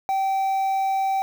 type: tone with quantisation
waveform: triangle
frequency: 774 Hz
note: G5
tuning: 22 cents flat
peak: -18 dBFS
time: 0.09-1.22 s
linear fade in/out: 0 ms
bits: 7
effects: none